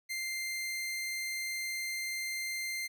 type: tone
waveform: sawtooth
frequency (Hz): 2093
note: C7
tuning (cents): 0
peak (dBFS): -31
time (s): 0.09-2.88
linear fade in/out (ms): 20
effects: none